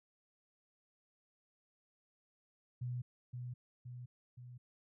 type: tone with echo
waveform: sine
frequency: 123.4 Hz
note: B2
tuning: 1 cent flat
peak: -37 dBFS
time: 2.81-3.02 s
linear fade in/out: 10 ms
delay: 520 ms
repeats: 3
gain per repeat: -4 dB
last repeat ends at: 4.58 s
effects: none